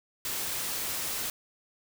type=noise; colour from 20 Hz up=white; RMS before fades=-33 dBFS; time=0.25-1.3 s; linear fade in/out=2 ms; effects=none